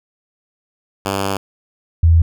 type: tone pair in turn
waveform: 5% pulse / sine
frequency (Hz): 98 / 82.72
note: G2 / E2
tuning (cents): 0 / +7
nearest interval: minor third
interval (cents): 293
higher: first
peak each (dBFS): -7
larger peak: neither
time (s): 1.05-1.37 / 2.03-2.22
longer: first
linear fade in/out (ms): 5
effects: none